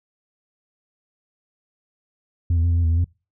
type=tone with pitch steps; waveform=sine; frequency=85.7 / 82.6 / 85.9 / 84.4 / 85.4 / 81.4 / 83.2 / 87 Hz; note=F2 / E2 / F2 / E2 / F2 / E2 / E2 / F2; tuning=-32 / +4 / -28 / +41 / -38 / -21 / +17 / -6 cents; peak=-13 dBFS; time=2.5-3.044 s; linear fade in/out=5 ms; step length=68 ms; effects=noise-tail reverb RT60 0.3 s tail -26 dB re dry + tanh soft clip ceiling -15 dBFS